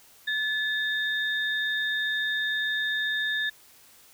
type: tone pair together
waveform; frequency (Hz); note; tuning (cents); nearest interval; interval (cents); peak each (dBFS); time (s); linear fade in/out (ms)
sine; 1729 / 3664; A6 / A#7; -31 / -31; octave + minor second; 1300; -26 / -31; 0.27-3.5; 10
effects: white hiss -55 dBFS RMS until 4.13 s